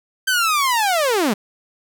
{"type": "linear sweep", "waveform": "sawtooth", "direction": "down", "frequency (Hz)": [1568, 185], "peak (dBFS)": -12, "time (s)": [0.27, 1.34], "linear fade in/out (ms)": 10, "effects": []}